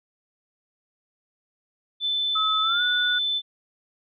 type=tone; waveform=sine; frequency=3520 Hz; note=A7; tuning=in tune; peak=-22 dBFS; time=2-3.42 s; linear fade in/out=50 ms
type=tone with pitch glide; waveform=sine; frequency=1286 to 1460.3 Hz; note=E6 to F#6; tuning=-43 to -23 cents; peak=-23 dBFS; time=2.35-3.19 s; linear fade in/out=10 ms; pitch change=+220 cents; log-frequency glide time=2.62-2.82 s
effects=none